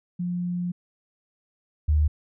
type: tone pair in turn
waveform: sine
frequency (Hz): 176.9 / 75.66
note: F3 / D#2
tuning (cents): +23 / -48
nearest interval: octave + minor third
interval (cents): 1471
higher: first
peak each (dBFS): -25 / -17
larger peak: second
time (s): 0.19-0.72 / 1.88-2.08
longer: first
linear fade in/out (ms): 10
effects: none